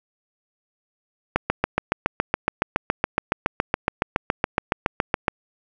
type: click train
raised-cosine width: 0.5 ms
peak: -3 dBFS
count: 29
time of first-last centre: 1.36-5.282 s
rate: 7.14 Hz
effects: none